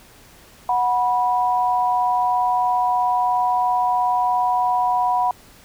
sine tone pair together, 736 / 979 Hz, F#5 / B5, -9 / -15 cents, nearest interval perfect fourth, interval 494 cents, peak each -19 dBFS, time 0.69-5.31 s, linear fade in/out 2 ms, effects pink hiss -48 dBFS RMS until 5.64 s

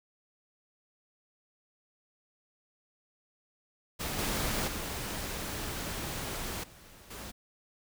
pink noise with level steps, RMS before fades -35 / -32 / -37 / -54 / -43 dBFS, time 3.99-7.32 s, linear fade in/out 20 ms, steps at 4.18 / 4.67 / 6.63 / 7.1 s, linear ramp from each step 10 ms, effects none

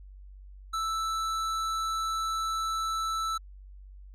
triangle tone with hard clipping, 1320 Hz, E6, 2 cents sharp, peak -30 dBFS, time 0.73-3.38 s, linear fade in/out 10 ms, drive 16 dB, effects added 48 Hz sine -45 dBFS peak until 4.14 s

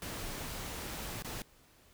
pink noise with dropouts, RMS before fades -41 dBFS, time 0.02-1.42 s, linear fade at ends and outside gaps 1 ms, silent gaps 1.223-1.246 s, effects pink hiss -63 dBFS RMS until 1.93 s

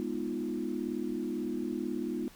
sine chord, F half-diminished seventh, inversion first, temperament equal, 207.7 / 246.9 / 311.1 / 349.2 Hz, Ab3 / Cb4 / Eb4 / F4, 0 / 0 / 0 / 0 cents, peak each -39 / -36 / -37 / -37 dBFS, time 0-2.28 s, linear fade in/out 0 ms, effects pink hiss -56 dBFS RMS until 2.35 s

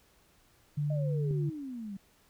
sine tone, 146.83 Hz, D3, in tune, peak -28 dBFS, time 0.77-1.5 s, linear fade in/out 10 ms
sine exponential sweep, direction down, 631 to 190.2 Hz, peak -37 dBFS, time 0.9-1.97 s, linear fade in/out 5 ms
click, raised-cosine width 3 ms, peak -29 dBFS, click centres 1.31 s
effects pink hiss -65 dBFS RMS until 2.29 s

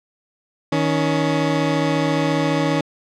20% pulse tone pair together, 157.28 / 280 Hz, D#3 / C#4, +19 / +18 cents, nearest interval minor seventh, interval 999 cents, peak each -15 dBFS, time 0.72-2.81 s, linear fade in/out 5 ms, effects low-pass 5000 Hz 12 dB/octave

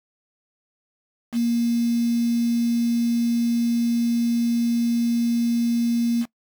sine tone with quantisation, 235 Hz, A#3, 14 cents sharp, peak -18 dBFS, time 1.32-6.26 s, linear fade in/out 50 ms, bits 6, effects noise-tail reverb RT60 0.1 s tail -22 dB re dry

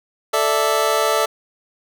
25% pulse chord, A suspended fourth, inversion none, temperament just, 440 / 586.7 / 660 Hz, A4 / D5 / E5, 0 / -2 / +2 cents, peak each -17 dBFS, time 0.33-1.26 s, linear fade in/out 10 ms, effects none

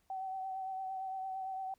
sine tone with vibrato, 762 Hz, G5, 49 cents flat, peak -37 dBFS, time 0.1-1.74 s, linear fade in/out 2 ms, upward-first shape triangle, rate 8.8 Hz, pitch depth 30 cents each way, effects pink hiss -75 dBFS RMS until 1.78 s

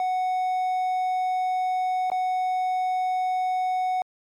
triangle tone with dropouts, 740 Hz, F#5, in tune, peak -20 dBFS, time 0-4.02 s, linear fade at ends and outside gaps 1 ms, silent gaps 2.101-2.117 s, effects MP3 96 kbps

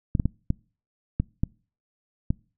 clicks, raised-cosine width 5 ms, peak -10 dBFS, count 7, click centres 0.152 / 0.198 / 0.256 / 0.504 / 1.2 / 1.435 / 2.305 s, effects noise-tail reverb RT60 0.4 s tail -26 dB re dry

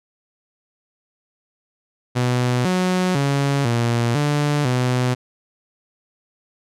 sawtooth tone with pitch steps, 124 / 183.3 / 140 / 118.1 / 146.8 / 125.5 Hz, B2 / F#3 / C#3 / A#2 / D3 / B2, +7 / -16 / +18 / +23 / 0 / +28 cents, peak -13 dBFS, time 2.15-5.15 s, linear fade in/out 20 ms, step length 500 ms, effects low-pass 9000 Hz 12 dB/octave

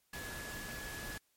sine tone in noise, 1694 Hz, G#6, 34 cents sharp, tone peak -46 dBFS, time 0.13-1.18 s, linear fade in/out 5 ms, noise pink, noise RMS -45 dBFS, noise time 0.13-1.18 s, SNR -4 dB, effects white hiss -75 dBFS RMS until 1.36 s + MP3 64 kbps

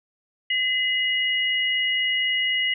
sine tone pair together, 2031 / 2891 Hz, B6 / F#7, +48 / -41 cents, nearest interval tritone, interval 611 cents, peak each -23 dBFS, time 0.5-2.74 s, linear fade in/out 5 ms, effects none

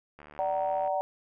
click train, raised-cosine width 0.5 ms, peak -33 dBFS, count 52, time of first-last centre 0.19-0.875 s, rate 74.4 Hz
sine chord, D augmented, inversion none, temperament equal with one note detuned, 587.3 / 755.1 / 932.3 Hz, D5 / F#5 / A#5, 0 / +35 / 0 cents, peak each -30 / -29 / -35 dBFS, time 0.39-1.01 s, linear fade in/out 0 ms
effects none

